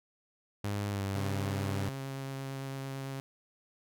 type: tone with pitch glide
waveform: sawtooth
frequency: 101.9 to 98.15 Hz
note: G#2 to G2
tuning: -32 to +3 cents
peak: -28 dBFS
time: 0.64-1.89 s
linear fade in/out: 5 ms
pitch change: -65 cents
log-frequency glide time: 0.9-1.03 s
type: tone with vibrato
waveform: sawtooth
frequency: 135.5 Hz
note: C#3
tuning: 39 cents flat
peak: -33 dBFS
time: 1.15-3.2 s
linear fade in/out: 0 ms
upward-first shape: triangle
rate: 8.9 Hz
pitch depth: 13 cents each way
effects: none

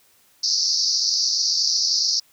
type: band-pass noise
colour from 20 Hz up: white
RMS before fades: -21 dBFS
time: 0.43-2.2 s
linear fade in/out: 10 ms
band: 4400 to 5800 Hz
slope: 96 dB/octave
effects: white hiss -58 dBFS RMS until 2.32 s

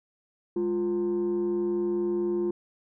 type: tone pair together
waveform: sine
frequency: 205.6 / 350.2 Hz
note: G#3 / F4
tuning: -17 / +5 cents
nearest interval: major sixth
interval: 922 cents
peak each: -30 / -23 dBFS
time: 0.56-2.51 s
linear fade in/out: 5 ms
effects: tanh soft clip ceiling -22 dBFS

